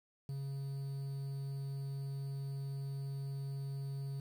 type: tone with quantisation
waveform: triangle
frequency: 137.8 Hz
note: C#3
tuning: 10 cents flat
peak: -36 dBFS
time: 0.29-4.2 s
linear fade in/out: 2 ms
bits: 10
effects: none